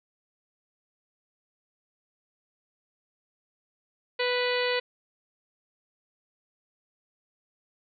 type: harmonic tone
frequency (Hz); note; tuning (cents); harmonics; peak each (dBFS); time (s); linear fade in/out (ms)
493.9; B4; 0; 1 / 2 / 3 / 4 / 5 / 6 / 7 / 8 / 9; -27 / -35 / -36 / -32 / -35 / -36 / -40 / -37 / -38; 4.19-4.8; 10
effects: none